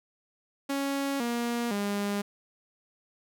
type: tone with pitch steps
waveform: sawtooth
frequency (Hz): 277.2 / 237.2 / 202.9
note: C#4 / A#3 / G#3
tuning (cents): 0 / +30 / -40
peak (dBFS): -24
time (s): 0.69-2.22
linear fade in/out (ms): 10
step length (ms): 510
effects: none